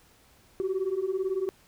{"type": "beating tone pair", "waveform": "sine", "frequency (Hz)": [368.2, 386.2], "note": ["F#4", "G4"], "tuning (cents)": [-8, -26], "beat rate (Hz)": 18, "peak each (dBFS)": [-29, -27], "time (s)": [0.6, 1.49], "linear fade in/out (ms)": 0, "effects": ["tanh soft clip ceiling -22 dBFS", "pink hiss -60 dBFS RMS until 1.67 s"]}